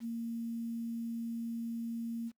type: tone with quantisation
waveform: sine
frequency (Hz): 231.1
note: A#3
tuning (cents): -15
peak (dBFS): -35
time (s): 0-2.32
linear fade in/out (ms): 50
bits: 10
effects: noise-tail reverb RT60 0.1 s tail -26 dB re dry